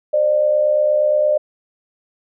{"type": "tone pair together", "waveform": "sine", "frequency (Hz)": [533, 601.6], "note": ["C5", "D5"], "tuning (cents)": [32, 42], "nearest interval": "major second", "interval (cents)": 210, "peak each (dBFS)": [-21, -13], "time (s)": [0.13, 1.38], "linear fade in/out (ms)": 10, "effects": []}